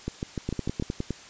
two click trains, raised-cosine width 3 ms, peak -16 / -15 dBFS, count 6 / 7, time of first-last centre 0.08-0.824 / 0.49-1.107 s, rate 6.72 / 9.73 Hz, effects white hiss -47 dBFS RMS until 1.29 s + resampled to 16000 Hz

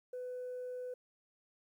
sine tone, 500 Hz, B4, 21 cents sharp, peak -38 dBFS, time 0.13-0.94 s, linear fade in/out 5 ms, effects tanh soft clip ceiling -37 dBFS + 12-bit

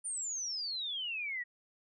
sine exponential sweep, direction down, 9260 to 1884 Hz, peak -35 dBFS, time 0.04-1.44 s, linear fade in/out 20 ms, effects none

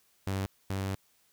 sawtooth tone pair in turn, 96.7 / 96.7 Hz, G2 / G2, -23 / -23 cents, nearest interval unison, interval 0 cents, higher neither, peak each -26 / -27 dBFS, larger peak first, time 0.27-0.46 / 0.7-0.95 s, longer second, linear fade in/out 0 ms, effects white hiss -68 dBFS RMS until 1.32 s

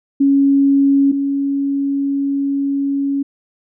sine tone pair in turn, 277.2 / 278.3 Hz, C#4 / C#4, 0 / +7 cents, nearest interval unison, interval 7 cents, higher second, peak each -9 / -15 dBFS, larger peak first, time 0.2-1.12 / 1.12-3.23 s, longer second, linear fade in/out 10 ms, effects none

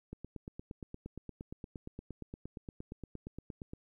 click train, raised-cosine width 3 ms, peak -30 dBFS, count 32, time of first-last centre 0.13-3.735 s, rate 8.6 Hz, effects 12-bit

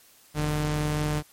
sawtooth tone pair together, 43.69 / 150.4 Hz, F1 / D3, +1 / +42 cents, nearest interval octave + major sixth, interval 2141 cents, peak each -28 / -21 dBFS, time 0.34-1.23 s, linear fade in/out 50 ms, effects white hiss -56 dBFS RMS until 1.32 s + MP3 64 kbps

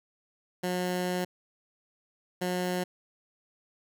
15% pulse tone pair in turn, 180.6 / 180.6 Hz, F#3 / F#3, -42 / -42 cents, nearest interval unison, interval 0 cents, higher neither, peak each -22 dBFS, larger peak neither, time 0.63-1.25 / 2.41-2.84 s, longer first, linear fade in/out 10 ms, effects none

